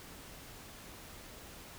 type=silence; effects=pink hiss -51 dBFS RMS until 1.78 s